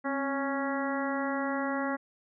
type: harmonic tone with a mistuned harmonic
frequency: 277.2 Hz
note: C#4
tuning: in tune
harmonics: 1 / 2 / 3 / 4 / 5 / 6 / 7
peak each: -32 / -35 / -37 / -38 / -39 / -40 / -40 dBFS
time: 0.04-1.97 s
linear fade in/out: 20 ms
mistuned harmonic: 1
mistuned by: -55 cents
effects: none